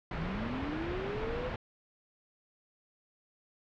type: low-pass noise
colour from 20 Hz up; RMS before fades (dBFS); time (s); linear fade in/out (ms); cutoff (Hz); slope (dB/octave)
pink; -38; 0.11-1.56; 2; 2500; 12
type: linear sweep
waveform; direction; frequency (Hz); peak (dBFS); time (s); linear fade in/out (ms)
sine; up; 144.4 to 514; -36; 0.14-1.5; 20
effects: low-pass 4000 Hz 12 dB/octave